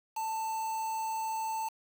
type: tone with quantisation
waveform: triangle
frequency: 887 Hz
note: A5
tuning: 14 cents sharp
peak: -30 dBFS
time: 0.16-1.69 s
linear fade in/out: 10 ms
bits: 7
effects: none